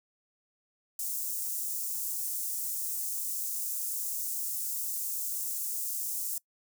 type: high-pass noise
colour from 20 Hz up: white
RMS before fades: -34 dBFS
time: 0.99-6.38 s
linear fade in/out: 2 ms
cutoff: 6800 Hz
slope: 24 dB/octave
effects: noise-tail reverb RT60 0.1 s tail -23 dB re dry